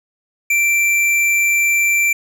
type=tone with hard clipping; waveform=sine; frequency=2349 Hz; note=D7; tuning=in tune; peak=-14 dBFS; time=0.5-2.13 s; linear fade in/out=5 ms; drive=12 dB; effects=none